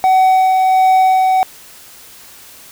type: tone with tremolo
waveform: triangle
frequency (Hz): 753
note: F#5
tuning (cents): +30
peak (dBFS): -5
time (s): 0.04-1.43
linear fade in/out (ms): 0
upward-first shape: sine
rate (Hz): 1.4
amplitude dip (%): 25
effects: white hiss -39 dBFS RMS until 2.71 s